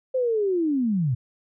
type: linear sweep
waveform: sine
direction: down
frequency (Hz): 527 to 113.6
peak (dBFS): -20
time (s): 0.14-1.15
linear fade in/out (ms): 10
effects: none